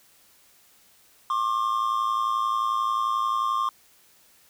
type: tone pair together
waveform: triangle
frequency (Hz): 1072.7 / 1184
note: C6 / D6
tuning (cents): +43 / +14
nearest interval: major second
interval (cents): 171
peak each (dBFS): -23 / -24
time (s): 1.3-3.69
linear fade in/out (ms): 2
effects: white hiss -58 dBFS RMS until 4.49 s